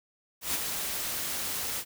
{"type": "noise with ADSR envelope", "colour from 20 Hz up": "white", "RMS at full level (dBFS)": -28, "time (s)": [0.41, 1.85], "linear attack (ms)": 130, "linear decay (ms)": 25, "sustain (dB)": -5, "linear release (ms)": 63, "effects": []}